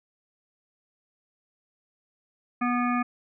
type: harmonic tone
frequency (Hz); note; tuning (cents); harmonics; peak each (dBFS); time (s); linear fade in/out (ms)
244.3; B3; -19; 1 / 3 / 5 / 7 / 9 / 10; -25 / -32 / -28 / -37 / -38 / -38; 2.61-3.03; 10
effects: none